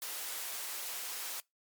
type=high-pass noise; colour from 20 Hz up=white; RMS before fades=-40 dBFS; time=0.02-1.4 s; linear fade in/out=0 ms; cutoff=500 Hz; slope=12 dB/octave; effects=noise-tail reverb RT60 0.2 s tail -25 dB re dry + MP3 96 kbps